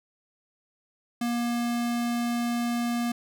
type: tone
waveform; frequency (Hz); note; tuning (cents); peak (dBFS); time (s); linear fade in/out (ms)
square; 237.8; A#3; +35; -26; 1.21-3.12; 5
effects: none